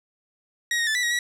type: tone with pitch steps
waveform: sawtooth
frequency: 1892 / 1863 / 1751 / 1968 / 1896 / 1931 Hz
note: A#6 / A#6 / A6 / B6 / A#6 / B6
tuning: +25 / -2 / -9 / -7 / +29 / -39 cents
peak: -18 dBFS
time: 0.71-1.19 s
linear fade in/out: 2 ms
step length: 80 ms
effects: low-pass 9000 Hz 12 dB/octave